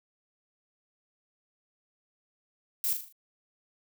violet noise with echo, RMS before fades -29 dBFS, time 2.84-2.93 s, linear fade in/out 0 ms, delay 39 ms, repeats 5, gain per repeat -6 dB, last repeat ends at 3.125 s, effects none

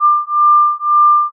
sine beating tone pair, 1192 / 1193.9 Hz, D6 / D6, +25 / +28 cents, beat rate 1.9 Hz, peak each -11 dBFS, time 0-1.32 s, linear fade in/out 50 ms, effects none

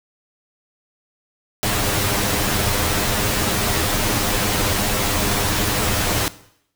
pink noise with comb filter, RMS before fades -20 dBFS, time 1.63-6.28 s, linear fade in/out 0 ms, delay 9.8 ms, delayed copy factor +0.65, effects noise-tail reverb RT60 0.7 s tail -17 dB re dry

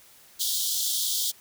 pink high-pass noise, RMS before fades -27 dBFS, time 0.39-1.32 s, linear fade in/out 20 ms, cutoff 3200 Hz, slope 96 dB/octave, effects white hiss -54 dBFS RMS until 1.4 s

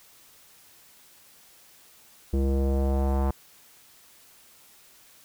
square tone with low-pass filter sweep, 67.7 Hz, C#2, 40 cents flat, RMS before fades -24 dBFS, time 2.33-3.31 s, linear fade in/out 5 ms, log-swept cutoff 390 to 950 Hz, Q 2.1, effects white hiss -55 dBFS RMS until 5.24 s

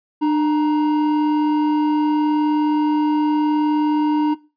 triangle tone pair together, 300.8 / 941.6 Hz, D4 / A#5, +42 / +17 cents, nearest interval octave + minor sixth, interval 1975 cents, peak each -13 / -21 dBFS, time 0.21-4.35 s, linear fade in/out 20 ms, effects noise-tail reverb RT60 0.3 s tail -20 dB re dry + resampled to 11025 Hz

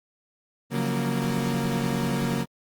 35% pulse chord, Gb major seventh, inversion second, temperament equal, 138.59 / 174.61 / 185 / 233.1 Hz, Db3 / F3 / Gb3 / Bb3, 0 / 0 / 0 / 0 cents, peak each -27 / -32 / -29 / -26 dBFS, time 0.7-2.46 s, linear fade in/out 50 ms, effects Opus 24 kbps

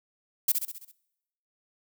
violet noise with echo, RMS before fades -22 dBFS, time 0.48-0.52 s, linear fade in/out 5 ms, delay 66 ms, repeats 6, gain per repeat -5 dB, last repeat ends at 0.916 s, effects noise-tail reverb RT60 0.9 s tail -24 dB re dry

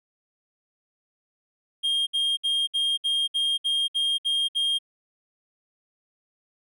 triangle tone bursts, 3222 Hz, G7, 47 cents sharp, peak -20 dBFS, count 10, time 1.83-4.788 s, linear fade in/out 20 ms, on 240 ms, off 62 ms, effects none

